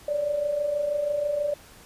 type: tone pair together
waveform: sine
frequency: 561.1 / 587.3 Hz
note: C#5 / D5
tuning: +21 / 0 cents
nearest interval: minor second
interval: 79 cents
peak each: -32 / -24 dBFS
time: 0.08-1.54 s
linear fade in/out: 5 ms
effects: pink hiss -50 dBFS RMS until 1.85 s + resampled to 32000 Hz